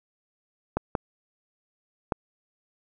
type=clicks; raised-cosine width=1 ms; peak=-10 dBFS; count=3; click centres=0.77 / 0.952 / 2.122 s; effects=none